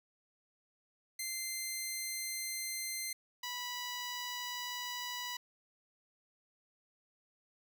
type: tone pair in turn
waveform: 10% pulse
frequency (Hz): 2080 / 981.6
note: C7 / B5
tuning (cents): -11 / -11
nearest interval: octave + minor second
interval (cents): 1300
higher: first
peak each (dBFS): -28 / -30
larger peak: first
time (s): 1.19-3.13 / 3.43-5.37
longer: neither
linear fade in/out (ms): 5
effects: none